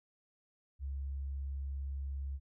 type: tone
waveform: sine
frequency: 68.7 Hz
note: C#2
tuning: 15 cents flat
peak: -36 dBFS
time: 0.79-2.4 s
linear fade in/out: 50 ms
effects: none